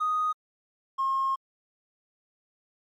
triangle tone pair in turn, 1244.5 / 1074 Hz, D#6 / C6, 0 / +45 cents, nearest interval minor third, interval 255 cents, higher first, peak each -20 dBFS, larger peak neither, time 0-0.33 / 0.98-1.36 s, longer second, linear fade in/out 20 ms, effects tanh soft clip ceiling -21 dBFS + MP3 96 kbps

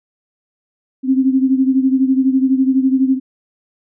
sine beating tone pair, 261.6 / 273.6 Hz, C4 / C#4, 0 / -23 cents, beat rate 12 Hz, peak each -12 / -17 dBFS, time 1.03-3.2 s, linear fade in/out 50 ms, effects none

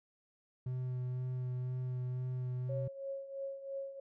triangle tone with vibrato, 126.5 Hz, B2, 42 cents sharp, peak -33 dBFS, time 0.66-2.88 s, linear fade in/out 5 ms, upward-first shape sine, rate 2 Hz, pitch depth 13 cents each way
sine tone with tremolo, 547 Hz, C#5, 23 cents flat, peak -36 dBFS, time 2.69-4 s, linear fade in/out 5 ms, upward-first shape triangle, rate 3 Hz, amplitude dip 75%
effects none

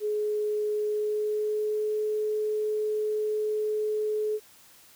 sine tone with pitch glide, 421.9 to 427 Hz, G#4 to G#4, +27 to +48 cents, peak -25 dBFS, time 0-4.4 s, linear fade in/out 50 ms, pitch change +21 cents, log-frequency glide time 0.85-1.96 s, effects white hiss -55 dBFS RMS until 4.95 s

